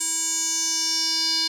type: tone with band-pass filter sweep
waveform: square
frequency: 325.1 Hz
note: E4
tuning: 24 cents flat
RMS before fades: -24 dBFS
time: 0-1.48 s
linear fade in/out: 10 ms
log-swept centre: 7800 to 4600 Hz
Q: 6.3
effects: none